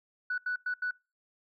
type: tone bursts at uneven times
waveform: sine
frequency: 1482 Hz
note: F#6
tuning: 2 cents sharp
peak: -28 dBFS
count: 4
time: 0.3-0.38 / 0.46-0.56 / 0.66-0.74 / 0.82-0.91 s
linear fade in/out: 5 ms
effects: noise-tail reverb RT60 0.3 s tail -26 dB re dry + tanh soft clip ceiling -25 dBFS